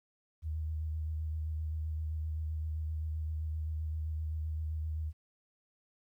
sine tone with vibrato, 78.2 Hz, D#2, 9 cents sharp, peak -33 dBFS, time 0.42-5.13 s, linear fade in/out 50 ms, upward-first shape square, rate 7.7 Hz, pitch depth 19 cents each way, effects 12-bit

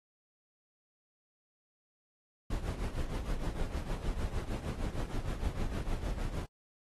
brown noise with tremolo, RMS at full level -32 dBFS, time 2.5-6.46 s, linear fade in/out 5 ms, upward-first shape triangle, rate 6.5 Hz, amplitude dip 75%, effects AAC 32 kbps

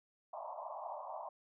pink band-pass noise, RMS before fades -45 dBFS, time 0.33-1.29 s, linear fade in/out 5 ms, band 590 to 1100 Hz, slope 96 dB/octave, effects none

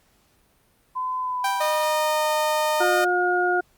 sine tone with pitch glide, 1017 to 911.3 Hz, C6 to A#5, -50 to -39 cents, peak -24 dBFS, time 0.95-2.84 s, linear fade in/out 20 ms, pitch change -189 cents, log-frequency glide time 1.2-2.32 s
sawtooth tone with exponential decay, 784 Hz, G5, in tune, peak -17 dBFS, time 1.44-2.13 s, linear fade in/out 5 ms, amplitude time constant 150 ms
sawtooth tone, 613 Hz, D#5, 26 cents flat, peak -18 dBFS, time 1.6-3.05 s, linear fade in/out 10 ms
harmonic tone, 358.2 Hz, F4, 44 cents sharp, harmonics 1 / 2 / 4, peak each -23 / -23 / -23 dBFS, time 2.8-3.61 s, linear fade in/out 10 ms
effects pink hiss -62 dBFS RMS until 3.77 s + Opus 48 kbps

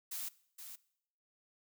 blue noise with echo, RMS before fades -41 dBFS, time 0.11-0.29 s, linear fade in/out 10 ms, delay 470 ms, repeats 1, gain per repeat -8 dB, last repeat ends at 0.76 s, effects noise-tail reverb RT60 0.7 s tail -21 dB re dry

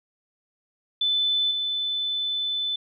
sine tone with level steps, 3510 Hz, A7, 5 cents flat, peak -20 / -24 dBFS, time 1.01-2.76 s, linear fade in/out 5 ms, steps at 1.51 s, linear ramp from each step 2 ms, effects none

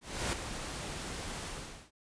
pink noise with ADSR envelope, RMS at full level -32 dBFS, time 0.01-1.91 s, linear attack 320 ms, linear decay 3 ms, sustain -8 dB, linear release 440 ms, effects resampled to 22050 Hz

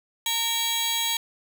sawtooth tone cluster, 920 / 2302 / 3280 / 3892 Hz, A#5 / D7 / G#7 / B7, -23 / -35 / -22 / -26 cents, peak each -28 / -30 / -24 / -25 dBFS, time 0.26-1.17 s, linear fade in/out 2 ms, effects none

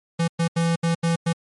square tone bursts at uneven times, 167.3 Hz, E3, 26 cents sharp, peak -19 dBFS, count 6, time 0.19-0.28 / 0.39-0.48 / 0.56-0.76 / 0.83-0.95 / 1.03-1.16 / 1.26-1.33 s, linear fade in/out 10 ms, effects MP3 48 kbps

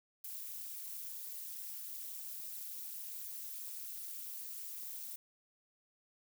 violet noise with amplitude modulation, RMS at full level -41 dBFS, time 0.24-5.16 s, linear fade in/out 5 ms, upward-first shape sine, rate 238 Hz, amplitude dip 100%, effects none

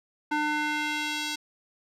square tone with band-pass filter sweep, 300 Hz, D4, 37 cents sharp, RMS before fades -29 dBFS, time 0.31-1.36 s, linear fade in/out 10 ms, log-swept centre 1200 to 4400 Hz, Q 1.1, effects none

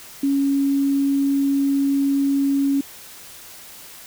sine tone, 277.5 Hz, C#4, 2 cents sharp, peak -16 dBFS, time 0.23-2.81 s, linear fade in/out 5 ms, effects white hiss -41 dBFS RMS until 4.06 s

